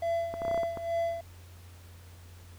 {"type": "tone with tremolo", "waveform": "triangle", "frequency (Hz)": 673, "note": "E5", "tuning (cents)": 36, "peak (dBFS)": -24, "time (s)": [0.02, 1.21], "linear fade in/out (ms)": 5, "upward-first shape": "sine", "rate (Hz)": 2.3, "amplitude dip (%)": 70}
{"type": "clicks", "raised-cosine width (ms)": 1, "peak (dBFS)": -23, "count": 9, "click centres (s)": [0.34, 0.419, 0.451, 0.481, 0.513, 0.545, 0.577, 0.633, 0.773]}
{"effects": ["added 88 Hz sine -48 dBFS peak until 2.58 s", "pink hiss -57 dBFS RMS until 2.58 s"]}